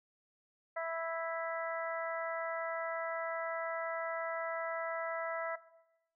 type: harmonic tone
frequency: 329.6 Hz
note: E4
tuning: in tune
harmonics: 2 / 3 / 4 / 5 / 6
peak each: -36 / -45 / -42 / -47 / -44 dBFS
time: 0.76-5.56 s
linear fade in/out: 10 ms
effects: noise-tail reverb RT60 0.9 s tail -17 dB re dry